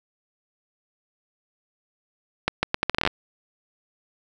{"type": "accelerating click train", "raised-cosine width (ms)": 0.3, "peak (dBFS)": -4, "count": 12, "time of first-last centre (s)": [2.48, 3.074], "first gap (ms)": 150, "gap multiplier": 0.76, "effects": []}